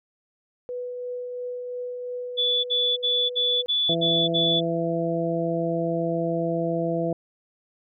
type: tone with tremolo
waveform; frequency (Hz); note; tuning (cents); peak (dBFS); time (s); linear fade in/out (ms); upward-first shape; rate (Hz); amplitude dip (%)
sine; 493.9; B4; 0; -28; 0.69-3.66; 0; triangle; 2.9; 30
type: tone bursts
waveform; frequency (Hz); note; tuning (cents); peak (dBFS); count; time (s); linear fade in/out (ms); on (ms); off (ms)
sine; 3454; A7; -33; -20; 7; 2.37-4.608; 20; 270; 58
type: harmonic tone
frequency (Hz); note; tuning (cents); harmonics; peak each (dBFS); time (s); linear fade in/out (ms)
167.2; E3; +25; 1 / 2 / 3 / 4; -28 / -28 / -28 / -28; 3.89-7.13; 2
effects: none